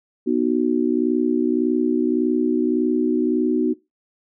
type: chord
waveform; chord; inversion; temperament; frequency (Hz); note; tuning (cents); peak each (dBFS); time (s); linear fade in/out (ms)
sine; B major; none; just; 246.9 / 308.7 / 370.4; B3 / D#4 / F#4; 0 / -14 / +2; -21; 0.26-3.74; 20
effects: noise-tail reverb RT60 0.2 s tail -19 dB re dry